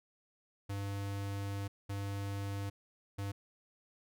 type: tone bursts at uneven times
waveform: square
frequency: 99.7 Hz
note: G2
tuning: 30 cents sharp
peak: -37 dBFS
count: 3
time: 0.69-1.68 / 1.89-2.7 / 3.18-3.32 s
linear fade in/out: 10 ms
effects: none